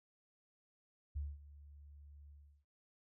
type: tone with ADSR envelope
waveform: sine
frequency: 72.3 Hz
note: D2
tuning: 27 cents flat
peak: -36 dBFS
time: 1.15-2.65 s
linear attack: 17 ms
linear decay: 210 ms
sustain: -18 dB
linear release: 350 ms
effects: none